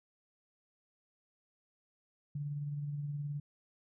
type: tone with tremolo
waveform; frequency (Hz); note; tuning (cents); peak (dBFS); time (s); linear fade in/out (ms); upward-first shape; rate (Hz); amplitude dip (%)
sine; 145.3; D3; -18; -34; 2.35-3.4; 5; sine; 19; 35
effects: none